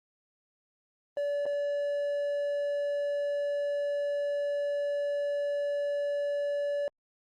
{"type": "tone with dropouts", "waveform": "triangle", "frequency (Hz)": 575, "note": "D5", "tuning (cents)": -37, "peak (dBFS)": -26, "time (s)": [1.17, 6.88], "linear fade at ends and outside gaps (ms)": 1, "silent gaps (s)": [1.456, 1.463], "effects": ["Opus 32 kbps"]}